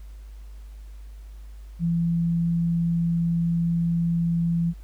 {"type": "tone", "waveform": "sine", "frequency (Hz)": 168.8, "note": "E3", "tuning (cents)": 41, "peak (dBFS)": -20, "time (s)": [1.79, 4.74], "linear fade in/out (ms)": 50, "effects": ["added 51 Hz sine -38 dBFS peak until 4.83 s", "pink hiss -60 dBFS RMS until 4.83 s"]}